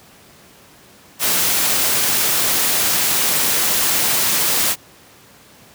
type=noise; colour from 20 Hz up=white; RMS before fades=-17 dBFS; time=1.19-4.76 s; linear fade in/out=50 ms; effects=pink hiss -46 dBFS RMS until 5.74 s + high-pass 100 Hz 12 dB/octave